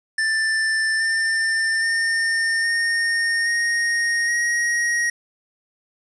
square tone with pitch steps, 1771 / 1793.6 / 1816.6 / 1839.8 / 1863.3 / 1887.2 Hz, A6 / A6 / A#6 / A#6 / A#6 / A#6, +11 / +33 / -45 / -23 / -1 / +21 cents, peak -19 dBFS, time 0.18-5.1 s, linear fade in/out 5 ms, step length 820 ms, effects resampled to 22050 Hz + 8-bit

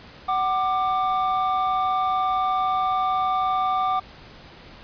triangle tone pair together, 750 / 1186.8 Hz, F#5 / D6, +23 / +18 cents, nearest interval minor sixth, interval 795 cents, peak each -21 dBFS, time 0.28-4 s, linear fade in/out 10 ms, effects pink hiss -45 dBFS RMS until 4.83 s + resampled to 11025 Hz

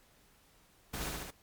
pink noise with echo, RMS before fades -39 dBFS, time 0.93-1.09 s, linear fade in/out 10 ms, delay 73 ms, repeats 3, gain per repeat -2 dB, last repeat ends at 1.309 s, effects pink hiss -65 dBFS RMS until 1.42 s + MP3 96 kbps

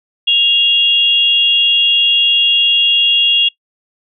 sine tone pair together, 2800 / 3321 Hz, F7 / G#7, +4 / -1 cents, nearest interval minor third, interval 295 cents, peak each -11 dBFS, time 0.27-3.49 s, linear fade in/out 10 ms, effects noise-tail reverb RT60 0.1 s tail -22 dB re dry

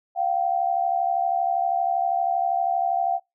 sine tone pair together, 698.5 / 771.1 Hz, F5 / G5, 0 / -29 cents, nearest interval major second, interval 171 cents, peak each -23 dBFS, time 0.15-3.2 s, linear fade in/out 50 ms, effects noise-tail reverb RT60 0.2 s tail -25 dB re dry

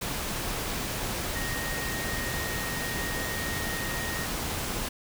sine tone in noise, 1864.7 Hz, A#6, in tune, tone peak -35 dBFS, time 1.35-4.26 s, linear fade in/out 10 ms, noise pink, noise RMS -32 dBFS, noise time 0.01-4.89 s, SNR -6 dB, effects none

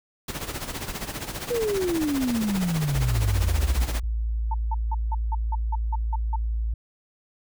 pink noise with tremolo, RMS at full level -30 dBFS, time 0.28-4 s, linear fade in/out 5 ms, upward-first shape sine, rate 15 Hz, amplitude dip 70%
sine exponential sweep, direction down, 493.9 to 51.91 Hz, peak -22 dBFS, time 1.5-4.04 s, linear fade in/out 10 ms
sine tone, 55.8 Hz, A1, 25 cents sharp, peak -23 dBFS, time 2.95-6.74 s, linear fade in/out 5 ms
sine tone bursts, 892 Hz, A5, 23 cents sharp, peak -26 dBFS, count 10, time 4.51-6.36 s, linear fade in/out 5 ms, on 32 ms, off 170 ms
effects none

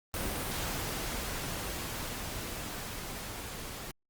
pink noise with level ramp, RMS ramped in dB -34 to -42 dBFS, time 0.14-3.91 s, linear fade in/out 0 ms, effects Opus 32 kbps

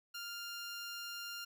15% pulse tone, 1399 Hz, F6, 3 cents sharp, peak -36 dBFS, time 0.14-1.45 s, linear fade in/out 10 ms, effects none

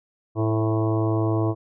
harmonic tone with a mistuned harmonic, 110 Hz, A2, in tune, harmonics 1 / 3 / 4 / 5 / 6 / 7 / 8 / 9 / 10, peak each -22 / -24 / -30 / -36 / -31 / -39 / -40 / -36 / -37 dBFS, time 0.35-1.55 s, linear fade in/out 50 ms, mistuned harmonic 5, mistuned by -30 cents, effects none

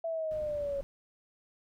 sine linear sweep, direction down, 665 to 552 Hz, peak -31 dBFS, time 0.04-0.81 s, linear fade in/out 5 ms
brown noise, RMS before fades -48 dBFS, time 0.31-0.83 s, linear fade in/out 0 ms
effects none

